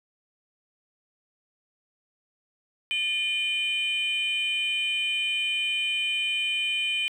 sine tone pair together, 2423 / 3058 Hz, D#7 / G7, -47 / -44 cents, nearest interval major third, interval 403 cents, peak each -25 dBFS, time 2.91-7.08 s, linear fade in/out 0 ms, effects tanh soft clip ceiling -21 dBFS + 10-bit

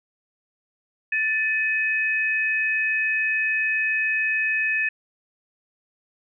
sine tone pair together, 1760 / 2533 Hz, A6 / D#7, 0 / +30 cents, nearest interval tritone, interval 630 cents, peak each -23 dBFS, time 1.12-4.89 s, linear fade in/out 5 ms, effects none

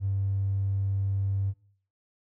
triangle tone with tanh clipping, 98 Hz, G2, in tune, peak -24 dBFS, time 0-1.54 s, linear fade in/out 50 ms, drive 1 dB, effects noise-tail reverb RT60 0.5 s tail -20 dB re dry

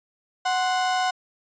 35% pulse tone pair together, 740 / 1046.5 Hz, F#5 / C6, 0 / 0 cents, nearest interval tritone, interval 600 cents, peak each -20 / -28 dBFS, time 0.45-1.11 s, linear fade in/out 10 ms, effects resampled to 16000 Hz

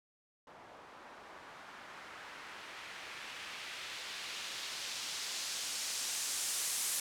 blue noise with low-pass filter sweep, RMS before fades -42 dBFS, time 0.47-7 s, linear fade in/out 2 ms, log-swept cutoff 810 to 9700 Hz, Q 1, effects none

